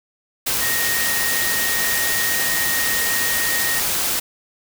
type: tone in noise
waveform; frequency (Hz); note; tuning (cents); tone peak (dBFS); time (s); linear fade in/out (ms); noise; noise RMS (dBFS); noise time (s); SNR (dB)
sine; 1864.7; A#6; 0; -23; 0.61-3.8; 10; white; -21; 0.46-4.2; -5
effects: none